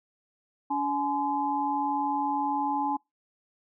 sine tone cluster, 284.7 / 847 / 1026 Hz, C#4 / G#5 / C6, +46 / +34 / -34 cents, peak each -31 / -27 / -34 dBFS, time 0.7-2.97 s, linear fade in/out 10 ms, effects noise-tail reverb RT60 0.2 s tail -26 dB re dry

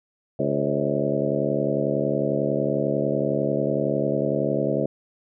harmonic tone with a mistuned harmonic, 71 Hz, C#2, 42 cents sharp, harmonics 2 / 3 / 4 / 5 / 6 / 7 / 8 / 9, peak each -29 / -29 / -29 / -29 / -29 / -29 / -29 / -29 dBFS, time 0.39-4.86 s, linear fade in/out 5 ms, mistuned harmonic 7, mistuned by +74 cents, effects none

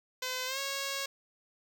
5% pulse tone with pitch glide, 510 to 549.8 Hz, C5 to C#5, -44 to -14 cents, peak -22 dBFS, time 0.22-1.06 s, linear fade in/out 5 ms, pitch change +130 cents, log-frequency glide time 0.46-0.59 s, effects none

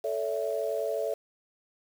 sine chord, A major, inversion none, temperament equal with one note detuned, 440 / 568 / 659.3 Hz, A4 / C#5 / E5, 0 / +42 / 0 cents, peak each -32 dBFS, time 0.04-1.14 s, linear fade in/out 5 ms, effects 8-bit

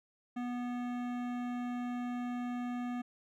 sine tone with hard clipping, 244.7 Hz, B3, 16 cents flat, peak -37 dBFS, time 0.36-3.02 s, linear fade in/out 10 ms, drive 16 dB, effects none

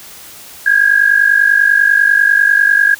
sine tone pair together, 1611.1 / 1661.2 Hz, G6 / G#6, +47 / 0 cents, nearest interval minor second, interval 53 cents, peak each -10 dBFS, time 0.66-2.95 s, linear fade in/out 5 ms, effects white hiss -35 dBFS RMS until 2.99 s

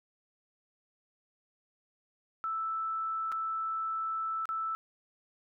sine tone with dropouts, 1318.5 Hz, E6, in tune, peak -31 dBFS, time 2.44-4.75 s, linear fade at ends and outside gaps 0 ms, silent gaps 3.318-3.323 / 4.455-4.49 s, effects none

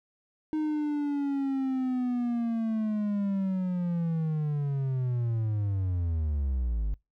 triangle linear sweep, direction down, 311.1 to 48.97 Hz, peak -24 dBFS, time 0.53-6.94 s, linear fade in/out 0 ms, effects noise-tail reverb RT60 0.2 s tail -24 dB re dry

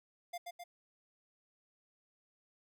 square tone with echo, 700 Hz, F5, 4 cents sharp, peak -40 dBFS, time 0.33-0.38 s, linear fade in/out 10 ms, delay 130 ms, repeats 2, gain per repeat -3 dB, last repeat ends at 0.64 s, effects none

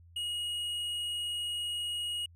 triangle tone with hard clipping, 2887 Hz, F#7, 43 cents flat, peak -34 dBFS, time 0.16-2.26 s, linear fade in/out 5 ms, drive 10 dB, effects added 85 Hz sine -54 dBFS peak until 2.35 s

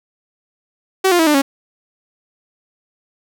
sawtooth tone with pitch steps, 380.5 / 350.9 / 323.7 / 298.5 / 275.3 Hz, F#4 / F4 / E4 / D4 / C#4, +48 / +8 / -31 / +28 / -12 cents, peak -7 dBFS, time 1.04-1.42 s, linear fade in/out 10 ms, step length 76 ms, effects none

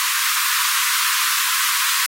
pink high-pass noise, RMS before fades -20 dBFS, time 0-2.06 s, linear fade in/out 0 ms, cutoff 1000 Hz, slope 96 dB/octave, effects AAC 48 kbps

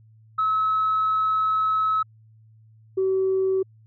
sine tone pair in turn, 1291 / 380.6 Hz, E6 / F#4, -37 / +49 cents, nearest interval octave + major sixth, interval 2114 cents, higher first, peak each -18 dBFS, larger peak neither, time 0.38-2.03 / 2.97-3.63 s, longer first, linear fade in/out 10 ms, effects tanh soft clip ceiling -15 dBFS + added 110 Hz sine -50 dBFS peak until 3.86 s

